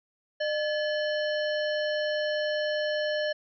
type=harmonic tone with a mistuned harmonic; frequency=605 Hz; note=D#5; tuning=49 cents flat; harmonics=1 / 3 / 5 / 7 / 9; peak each=-27 / -33 / -38 / -41 / -45 dBFS; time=0.4-3.33 s; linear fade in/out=10 ms; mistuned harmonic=3; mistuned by=-95 cents; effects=none